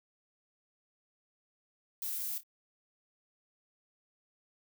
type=noise with echo; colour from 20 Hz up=violet; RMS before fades=-37 dBFS; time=2.02-2.38 s; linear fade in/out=2 ms; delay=27 ms; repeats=2; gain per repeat=-12 dB; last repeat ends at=2.434 s; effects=none